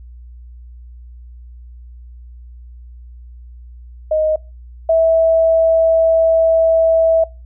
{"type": "tone pair in turn", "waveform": "sine", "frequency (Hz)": [623, 652.8], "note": ["D#5", "E5"], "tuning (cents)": [2, -17], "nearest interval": "minor second", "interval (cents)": 81, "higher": "second", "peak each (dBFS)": [-12, -9], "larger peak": "second", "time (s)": [[4.11, 4.36], [4.89, 7.24]], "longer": "second", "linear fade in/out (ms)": 5, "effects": ["noise-tail reverb RT60 0.3 s tail -24 dB re dry", "added 60 Hz sine -34 dBFS peak until 7.45 s"]}